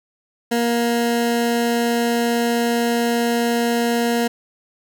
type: tone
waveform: 20% pulse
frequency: 235.6 Hz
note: A#3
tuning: 19 cents sharp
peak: -12 dBFS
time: 0.51-4.28 s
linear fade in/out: 10 ms
effects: none